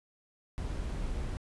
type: noise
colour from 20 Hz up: brown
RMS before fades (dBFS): -35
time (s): 0.58-1.37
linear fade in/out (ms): 0
effects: resampled to 24000 Hz